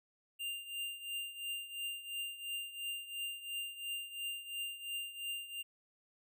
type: tone with tremolo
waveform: square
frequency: 2794 Hz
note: F7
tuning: in tune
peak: -37 dBFS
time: 0.39-5.63 s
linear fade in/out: 20 ms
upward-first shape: triangle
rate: 2.9 Hz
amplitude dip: 80%
effects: none